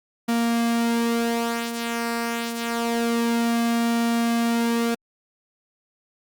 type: tone with flanger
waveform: sawtooth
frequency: 233.1 Hz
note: A#3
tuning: in tune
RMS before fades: -23 dBFS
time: 0.28-4.95 s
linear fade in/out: 10 ms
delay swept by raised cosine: 1.9 to 4.6 ms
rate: 0.27 Hz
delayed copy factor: -0.5
effects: Opus 48 kbps